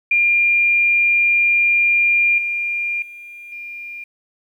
sine tone with level steps, 2400 Hz, D7, 37 cents sharp, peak -12 / -19 / -34 / -29 dBFS, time 0.11-4.04 s, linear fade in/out 5 ms, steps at 2.38 / 3.02 / 3.52 s, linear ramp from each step 2 ms, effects 9-bit

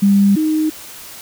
sine tone pair in turn, 199.4 / 311.1 Hz, G3 / D#4, +30 / 0 cents, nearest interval minor sixth, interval 770 cents, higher second, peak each -8 / -13 dBFS, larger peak first, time 0.02-0.36 / 0.36-0.7 s, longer neither, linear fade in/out 10 ms, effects white hiss -35 dBFS RMS until 1.21 s

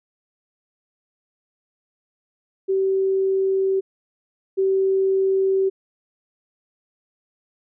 sine tone pair in turn, 384.6 / 384.6 Hz, G4 / G4, -33 / -33 cents, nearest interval unison, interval 0 cents, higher neither, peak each -17 / -16 dBFS, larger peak second, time 2.68-3.81 / 4.57-5.7 s, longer neither, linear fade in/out 20 ms, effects none

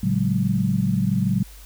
sine tone cluster, 113.8 / 141.3 / 186.4 / 207.3 Hz, A#2 / C#3 / F#3 / G#3, -41 / +34 / +13 / -3 cents, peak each -25 / -25 / -21 / -26 dBFS, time 0.03-1.43 s, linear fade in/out 5 ms, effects added 50 Hz sine -41 dBFS peak until 1.65 s + white hiss -48 dBFS RMS until 1.65 s

